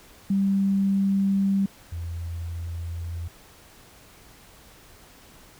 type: tone pair in turn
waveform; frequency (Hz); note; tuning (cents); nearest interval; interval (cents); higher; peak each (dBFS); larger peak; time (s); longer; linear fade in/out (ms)
sine; 196 / 84.53; G3 / E2; 0 / +44; octave + minor third; 1456; first; -19 / -29; first; 0.3-1.66 / 1.92-3.28; neither; 5
effects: pink hiss -51 dBFS RMS until 5.59 s